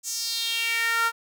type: tone with high-pass filter sweep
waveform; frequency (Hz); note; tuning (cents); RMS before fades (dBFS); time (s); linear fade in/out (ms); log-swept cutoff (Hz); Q
sawtooth; 460.1; A#4; -23; -26; 0.03-1.12; 50; 7000 to 1200; 3.7
effects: none